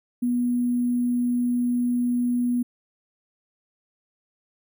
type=tone with sample-and-hold; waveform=sine; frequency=243.9 Hz; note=B3; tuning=21 cents flat; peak=-20 dBFS; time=0.22-2.63 s; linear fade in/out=10 ms; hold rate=11025 Hz; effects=none